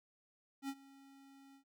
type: tone with ADSR envelope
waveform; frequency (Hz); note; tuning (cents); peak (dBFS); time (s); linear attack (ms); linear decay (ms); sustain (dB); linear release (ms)
square; 273.7; C#4; -22; -38; 0.62-1.64; 67; 55; -21; 93
effects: none